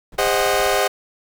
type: noise with tremolo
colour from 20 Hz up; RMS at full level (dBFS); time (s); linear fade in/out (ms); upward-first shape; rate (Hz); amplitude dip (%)
brown; -35; 0.12-0.79; 2; sine; 15; 75
type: chord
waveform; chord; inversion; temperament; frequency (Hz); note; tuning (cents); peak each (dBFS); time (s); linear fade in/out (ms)
sawtooth; Ab dominant seventh; none; equal with one note detuned; 404.9 / 523.3 / 622.3 / 740; Ab4 / C5 / Eb5 / Gb5; -44 / 0 / 0 / 0; -18; 0.18-0.88; 10
effects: none